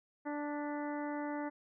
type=harmonic tone with a mistuned harmonic; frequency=293.7 Hz; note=D4; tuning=in tune; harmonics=1 / 2 / 3 / 4 / 5 / 6 / 7; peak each=-38 / -43 / -43 / -51 / -50 / -52 / -53 dBFS; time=0.25-1.5 s; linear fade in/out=20 ms; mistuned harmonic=7; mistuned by=-45 cents; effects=none